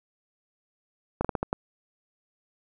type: slowing click train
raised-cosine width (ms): 1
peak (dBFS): -12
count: 6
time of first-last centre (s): 1.21-1.529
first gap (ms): 36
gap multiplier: 1.29
effects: none